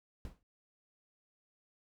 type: noise with exponential decay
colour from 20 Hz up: brown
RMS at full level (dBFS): -42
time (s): 0.25-0.43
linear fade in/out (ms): 1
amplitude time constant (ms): 39
effects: none